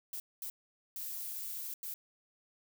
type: noise bursts at uneven times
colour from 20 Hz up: violet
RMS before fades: -41 dBFS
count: 4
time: 0.13-0.2 / 0.42-0.5 / 0.96-1.74 / 1.83-1.94 s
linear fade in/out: 2 ms
effects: none